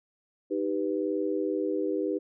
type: chord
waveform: sine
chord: Eb augmented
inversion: none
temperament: equal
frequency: 311.1 / 392 / 493.9 Hz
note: Eb4 / G4 / B4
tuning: 0 / 0 / 0 cents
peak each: -30 / -30 / -32 dBFS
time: 0.5-2.19 s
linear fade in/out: 20 ms
effects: none